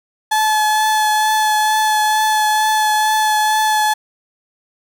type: tone with vibrato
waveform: 35% pulse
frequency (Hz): 860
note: A5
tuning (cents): -40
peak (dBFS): -11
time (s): 0.31-3.94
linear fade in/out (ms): 10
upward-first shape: triangle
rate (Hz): 2.2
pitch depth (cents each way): 14
effects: none